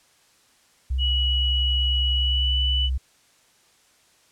sine tone, 65 Hz, C2, 11 cents flat, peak -21 dBFS, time 0.9-2.98 s, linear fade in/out 10 ms
sine tone with pitch glide, 2927 to 2975 Hz, F#7 to F#7, -19 to +9 cents, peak -22 dBFS, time 0.98-2.9 s, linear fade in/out 50 ms, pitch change +28 cents, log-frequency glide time 2.14-2.57 s
effects white hiss -59 dBFS RMS until 4.31 s + low-pass 9000 Hz 12 dB/octave

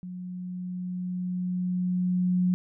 sine tone with level ramp, 181 Hz, F#3, 38 cents flat, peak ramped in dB -35 to -20 dBFS, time 0.03-2.54 s, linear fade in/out 0 ms, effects none

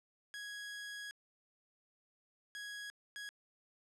sawtooth tone bursts at uneven times, 1661.2 Hz, G#6, in tune, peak -40 dBFS, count 3, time 0.34-1.11 / 2.55-2.9 / 3.16-3.29 s, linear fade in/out 0 ms, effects low-pass 9000 Hz 12 dB/octave

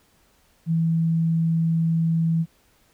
sine tone, 164.1 Hz, E3, 8 cents flat, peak -18 dBFS, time 0.66-2.46 s, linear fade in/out 50 ms, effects pink hiss -61 dBFS RMS until 2.93 s

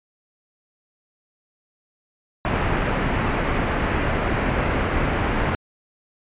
pink low-pass noise, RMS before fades -22 dBFS, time 2.45-5.55 s, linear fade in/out 0 ms, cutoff 2400 Hz, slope 24 dB/octave, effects resampled to 8000 Hz

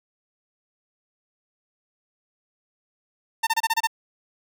sawtooth tone bursts, 903 Hz, A5, 45 cents sharp, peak -15 dBFS, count 7, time 3.43-3.872 s, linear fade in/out 10 ms, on 40 ms, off 27 ms, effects none

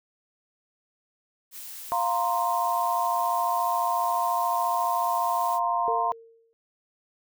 blue noise, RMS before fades -40 dBFS, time 1.51-5.6 s, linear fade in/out 50 ms
sine chord, F suspended fourth, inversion none, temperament equal, 698.5 / 932.3 / 1046.5 Hz, F5 / Bb5 / C6, 0 / 0 / 0 cents, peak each -27 / -27 / -27 dBFS, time 1.92-6.12 s, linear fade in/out 0 ms
sine tone with exponential decay, 456.8 Hz, A#4, 35 cents flat, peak -26 dBFS, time 5.88-6.53 s, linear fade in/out 0 ms, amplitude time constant 140 ms
effects none

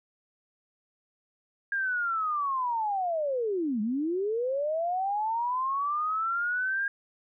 sine linear two-way sweep, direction down then up, 1625 to 203.1 to 1625 Hz, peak -26 dBFS, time 1.72-6.88 s, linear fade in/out 2 ms, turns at 3.81 s, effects none

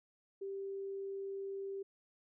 sine tone, 392 Hz, G4, in tune, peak -39 dBFS, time 0.41-1.83 s, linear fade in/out 10 ms, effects none

